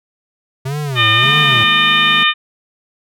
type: tone with vibrato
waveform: square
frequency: 128.3 Hz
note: C3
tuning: 34 cents flat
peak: -19 dBFS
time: 0.65-1.64 s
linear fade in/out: 10 ms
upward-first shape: sine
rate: 1.7 Hz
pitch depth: 270 cents each way
type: harmonic tone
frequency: 607 Hz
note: D#5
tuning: 43 cents flat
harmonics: 2 / 3 / 4 / 5 / 6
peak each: -16 / -16 / -16 / -16 / -16 dBFS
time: 0.95-2.34 s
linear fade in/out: 50 ms
type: chord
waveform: sawtooth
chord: D# suspended fourth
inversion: none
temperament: just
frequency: 155.56 / 207.4 / 233.3 Hz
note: D#3 / G#3 / A#3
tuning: 0 / -2 / +2 cents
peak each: -24 / -26 / -25 dBFS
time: 1.22-2.24 s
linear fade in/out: 10 ms
effects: none